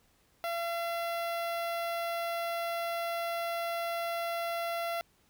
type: tone with notch filter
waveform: sawtooth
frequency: 680 Hz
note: F5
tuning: 46 cents flat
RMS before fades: -34 dBFS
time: 0.44-5.01 s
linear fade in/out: 0 ms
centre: 7300 Hz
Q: 0.86
effects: pink hiss -68 dBFS RMS until 5.29 s